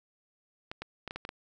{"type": "clicks", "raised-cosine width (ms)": 0.3, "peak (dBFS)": -22, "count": 7, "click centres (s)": [0.715, 0.82, 1.077, 1.109, 1.16, 1.251, 1.291], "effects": []}